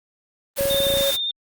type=noise; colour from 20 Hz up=white; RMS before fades=-27 dBFS; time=0.56-1.17 s; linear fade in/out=20 ms
type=tone; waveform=triangle; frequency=554.4 Hz; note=C#5; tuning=in tune; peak=-18 dBFS; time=0.58-1.11 s; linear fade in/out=10 ms
type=clicks; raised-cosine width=3 ms; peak=-18 dBFS; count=10; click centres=0.609 / 0.655 / 0.711 / 0.745 / 0.804 / 0.868 / 0.903 / 0.939 / 0.971 / 1.009 s
type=tone with vibrato; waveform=sine; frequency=3623 Hz; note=A7; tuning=50 cents sharp; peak=-22 dBFS; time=0.7-1.31 s; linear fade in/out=2 ms; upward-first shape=triangle; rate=16 Hz; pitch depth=29 cents each way
effects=Opus 32 kbps